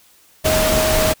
sine tone in noise, 629 Hz, D#5, 19 cents sharp, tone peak -17 dBFS, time 0.44-1.14 s, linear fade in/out 20 ms, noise pink, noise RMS -18 dBFS, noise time 0.44-1.14 s, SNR -2 dB, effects white hiss -52 dBFS RMS until 1.2 s

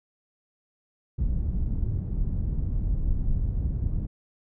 pink low-pass noise, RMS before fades -26 dBFS, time 1.18-4.07 s, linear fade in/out 10 ms, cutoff 120 Hz, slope 12 dB/octave, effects none

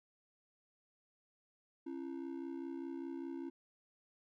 triangle ring-modulated tone, 305.1 Hz, D#4, 34 cents flat, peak -36 dBFS, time 1.86-3.5 s, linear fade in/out 10 ms, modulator 32.5 Hz, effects none

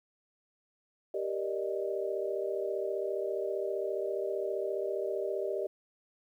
sine chord, Eb major seventh, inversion first, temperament equal with one note detuned, 392 / 470.8 / 587.3 / 622.3 Hz, G4 / Bb4 / D5 / Eb5, 0 / +17 / 0 / 0 cents, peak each -34 / -38 / -38 / -37 dBFS, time 1.14-5.67 s, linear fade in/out 5 ms, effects 11-bit

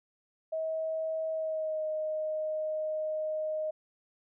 sine tone with pitch glide, 639 to 621.2 Hz, D#5 to D#5, +46 to -3 cents, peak -30 dBFS, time 0.52-3.71 s, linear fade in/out 10 ms, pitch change -49 cents, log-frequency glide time 1.31-1.86 s, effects none

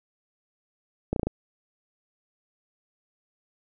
slowing click train, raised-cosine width 2 ms, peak -12 dBFS, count 5, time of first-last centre 1.13-1.27 s, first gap 32 ms, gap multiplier 1.06, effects none

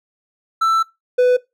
triangle tone pair in turn, 1329 / 497.8 Hz, E6 / B4, +14 / +14 cents, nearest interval octave + perfect fourth, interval 1700 cents, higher first, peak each -11 / -8 dBFS, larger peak second, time 0.61-0.83 / 1.18-1.37 s, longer first, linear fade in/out 10 ms, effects noise-tail reverb RT60 0.2 s tail -20 dB re dry

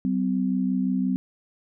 sine tone pair together, 190 / 255.8 Hz, F#3 / C4, +46 / -39 cents, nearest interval perfect fourth, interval 515 cents, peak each -24 / -24 dBFS, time 0.05-1.16 s, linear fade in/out 0 ms, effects none

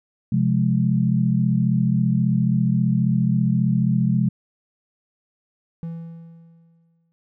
sine chord, F minor, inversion second, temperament just, 130.96 / 174.61 / 209.5 Hz, C3 / F3 / Ab3, +2 / 0 / +15 cents, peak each -20 / -21 / -21 dBFS, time 0.32-4.29 s, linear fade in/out 5 ms
triangle tone with exponential decay, 166.1 Hz, E3, 13 cents sharp, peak -24 dBFS, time 5.83-7.12 s, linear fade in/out 0 ms, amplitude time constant 280 ms
effects none

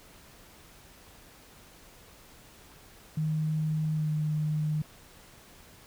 sine tone with pitch glide, 155.56 to 152.98 Hz, D#3 to D#3, 0 to -29 cents, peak -26 dBFS, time 3.17-4.82 s, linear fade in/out 5 ms, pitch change -29 cents, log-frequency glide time 3.93-4.1 s, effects pink hiss -54 dBFS RMS until 5.86 s

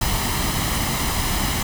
pink noise with comb filter, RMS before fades -22 dBFS, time 0.01-1.63 s, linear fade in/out 5 ms, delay 0.99 ms, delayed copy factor +0.5, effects none

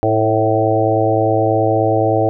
harmonic tone with a mistuned harmonic, 109.5 Hz, A2, 8 cents flat, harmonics 1 / 3 / 4 / 5 / 6 / 7, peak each -19 / -19 / -19 / -19 / -19 / -19 dBFS, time 0.03-2.29 s, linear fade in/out 0 ms, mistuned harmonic 4, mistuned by +24 cents, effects none

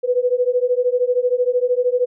sine beating tone pair, 489.3 / 502.3 Hz, B4 / B4, -16 / +29 cents, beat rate 13 Hz, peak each -18 dBFS, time 0.03-2.06 s, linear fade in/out 20 ms, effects none

